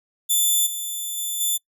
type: tone with level steps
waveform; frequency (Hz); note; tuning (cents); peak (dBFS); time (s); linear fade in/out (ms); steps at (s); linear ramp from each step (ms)
5% pulse; 3520; A7; 0; -9 / -19 / -17 / -12; 0.29-1.58; 20; 0.66 / 1.17 / 1.4; 10
effects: noise-tail reverb RT60 0.1 s tail -24 dB re dry